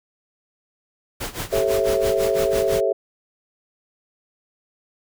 pink noise with tremolo, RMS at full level -27 dBFS, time 1.2-2.81 s, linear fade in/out 10 ms, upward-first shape sine, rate 6 Hz, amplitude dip 85%
sine chord, A dominant seventh, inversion third, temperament equal with one note detuned, 392 / 440 / 546.4 / 659.3 Hz, G4 / A4 / C#5 / E5, 0 / 0 / -25 / 0 cents, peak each -23 dBFS, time 1.52-2.93 s, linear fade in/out 10 ms
effects none

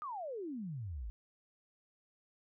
sine exponential sweep, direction down, 1259 to 49 Hz, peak -39 dBFS, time 0.02-1.1 s, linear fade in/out 0 ms, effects none

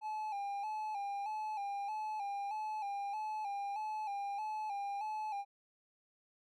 triangle tone with vibrato, 830.6 Hz, G#5, in tune, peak -35 dBFS, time 0.01-5.45 s, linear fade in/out 50 ms, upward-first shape square, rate 1.6 Hz, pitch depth 61 cents each way, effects none

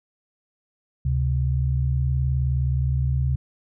sine tone pair together, 71.61 / 130.81 Hz, D2 / C3, -43 / 0 cents, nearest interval minor seventh, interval 1043 cents, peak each -22 dBFS, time 1.05-3.36 s, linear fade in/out 5 ms, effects none

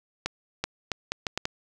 accelerating click train, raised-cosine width 0.2 ms, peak -10 dBFS, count 7, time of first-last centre 0.26-1.454 s, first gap 380 ms, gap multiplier 0.73, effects none

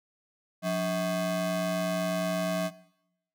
square ring-modulated tone, 233.1 Hz, A#3, in tune, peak -24 dBFS, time 0.62-2.71 s, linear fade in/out 50 ms, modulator 412 Hz, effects noise-tail reverb RT60 0.8 s tail -19 dB re dry

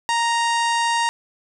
harmonic tone, 932.3 Hz, A#5, in tune, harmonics 1 / 2 / 3 / 4 / 5 / 6 / 7 / 8 / 9 / 10, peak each -19 / -25 / -29 / -31 / -33 / -35 / -36 / -37 / -38 / -39 dBFS, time 0.09-1.09 s, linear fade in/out 0 ms, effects none

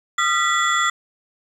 sine tone cluster, 1220 / 1364 / 1960 / 3419 / 7250 Hz, D#6 / F6 / B6 / G#7 / A#8, -34 / -41 / -14 / +50 / -49 cents, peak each -22 / -20 / -21 / -25 / -27 dBFS, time 0.18-0.9 s, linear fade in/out 5 ms, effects tanh soft clip ceiling -8 dBFS + 8-bit

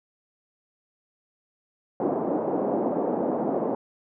pink band-pass noise, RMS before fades -26 dBFS, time 2-3.75 s, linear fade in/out 2 ms, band 230 to 750 Hz, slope 24 dB/octave, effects none

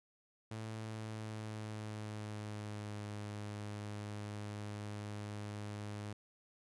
sawtooth tone with pitch glide, 110 to 104.07 Hz, A2 to G#2, 0 to +4 cents, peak -38 dBFS, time 0.51-6.13 s, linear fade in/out 5 ms, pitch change -96 cents, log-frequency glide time 0.75-3.02 s, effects resampled to 24000 Hz

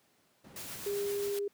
brown noise, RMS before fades -46 dBFS, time 0.44-1.31 s, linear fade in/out 5 ms
white noise with tremolo, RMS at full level -42 dBFS, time 0.56-1.39 s, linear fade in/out 2 ms, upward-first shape triangle, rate 7.7 Hz, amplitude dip 35%
sine tone, 404.6 Hz, G#4, 45 cents flat, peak -31 dBFS, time 0.86-1.48 s, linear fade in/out 5 ms
effects pink hiss -69 dBFS RMS until 1.53 s + high-pass 150 Hz 12 dB/octave

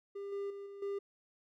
triangle tone with level steps, 399.7 Hz, G4, 34 cents sharp, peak -38 / -34 / -41 / -44 / -33 dBFS, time 0.15-0.99 s, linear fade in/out 10 ms, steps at 0.32 / 0.5 / 0.66 / 0.82 s, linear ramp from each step 5 ms, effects none

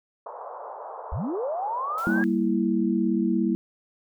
white band-pass noise, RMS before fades -38 dBFS, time 0.26-2.23 s, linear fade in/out 2 ms, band 470 to 1100 Hz, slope 48 dB/octave
sine linear sweep, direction up, 49 to 1661.2 Hz, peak -26 dBFS, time 1.12-2.24 s, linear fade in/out 0 ms
white noise with exponential decay, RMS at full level -45 dBFS, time 1.98-2.67 s, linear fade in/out 0 ms, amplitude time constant 150 ms
sine chord, E diminished, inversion first, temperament equal, 196 / 233.1 / 329.6 Hz, G3 / Bb3 / E4, 0 / 0 / 0 cents, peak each -25 dBFS, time 2.07-3.55 s, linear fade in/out 0 ms
effects none

